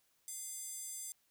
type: tone with high-pass filter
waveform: square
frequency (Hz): 695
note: F5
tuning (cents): -9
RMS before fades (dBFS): -45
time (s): 0.28-1.12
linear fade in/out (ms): 0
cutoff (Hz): 8100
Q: 3.3
effects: white hiss -75 dBFS RMS until 1.3 s